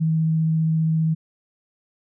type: tone with vibrato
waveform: sine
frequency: 160 Hz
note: D#3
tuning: 49 cents sharp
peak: -17 dBFS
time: 0-1.15 s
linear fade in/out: 20 ms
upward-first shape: triangle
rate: 15 Hz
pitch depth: 10 cents each way
effects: none